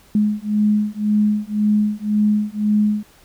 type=beating tone pair; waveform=sine; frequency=209.3 / 211.2 Hz; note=G#3 / G#3; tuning=+14 / +29 cents; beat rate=1.9 Hz; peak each=-18 dBFS; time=0.15-3.03 s; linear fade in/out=2 ms; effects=pink hiss -51 dBFS RMS until 3.24 s